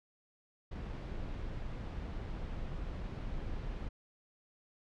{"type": "noise", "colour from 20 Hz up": "brown", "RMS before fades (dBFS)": -40, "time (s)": [0.71, 3.89], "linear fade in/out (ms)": 10, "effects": ["low-pass 4000 Hz 12 dB/octave"]}